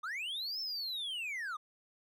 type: linear two-way sweep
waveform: triangle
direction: up then down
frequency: 1162 to 5360 to 1162 Hz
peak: -35 dBFS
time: 0.03-1.57 s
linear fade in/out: 10 ms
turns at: 0.6 s
effects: none